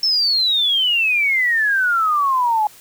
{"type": "exponential sweep", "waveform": "sine", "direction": "down", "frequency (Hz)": [5370, 830.6], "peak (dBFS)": -14, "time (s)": [0.03, 2.67], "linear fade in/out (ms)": 2, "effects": ["white hiss -45 dBFS RMS until 2.8 s"]}